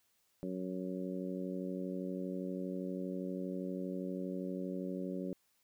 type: harmonic tone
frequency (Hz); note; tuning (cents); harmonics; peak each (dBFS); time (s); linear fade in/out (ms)
92.5; F#2; 0; 2 / 3 / 4 / 5 / 6; -40 / -42 / -44 / -48 / -46; 0.43-5.33; 0
effects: white hiss -75 dBFS RMS until 5.63 s